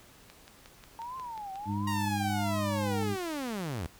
click train, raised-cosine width 0.2 ms, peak -31 dBFS, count 8, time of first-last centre 0.3-1.557 s, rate 5.57 Hz
sine tone with vibrato, 895 Hz, A5, 29 cents sharp, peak -37 dBFS, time 0.99-3.03 s, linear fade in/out 0 ms, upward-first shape triangle, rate 1.4 Hz, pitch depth 290 cents each way
harmonic tone, 101.8 Hz, G#2, 34 cents flat, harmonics 1 / 2 / 3, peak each -33 / -33 / -38 dBFS, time 1.65-3.17 s, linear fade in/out 50 ms
sawtooth linear sweep, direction down, 949 to 69.3 Hz, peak -29 dBFS, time 1.87-3.87 s, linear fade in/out 5 ms
effects pink hiss -56 dBFS RMS until 3.99 s

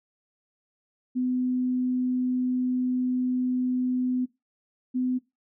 sine tone pair in turn, 252.3 / 253.3 Hz, B3 / B3, +37 / +44 cents, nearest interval unison, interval 7 cents, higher second, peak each -23 dBFS, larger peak neither, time 1.15-4.26 / 4.94-5.19 s, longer first, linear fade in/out 20 ms, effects noise-tail reverb RT60 0.2 s tail -18 dB re dry

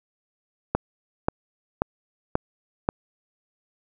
click train, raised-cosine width 1 ms, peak -6 dBFS, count 5, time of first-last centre 0.75-2.889 s, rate 1.87 Hz, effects none

